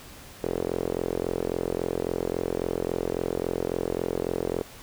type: tone with band-pass filter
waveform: sawtooth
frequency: 43.65 Hz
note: F1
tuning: in tune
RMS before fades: -29 dBFS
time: 0.43-4.63 s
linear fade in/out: 10 ms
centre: 440 Hz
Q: 3.3
effects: pink hiss -46 dBFS RMS until 4.82 s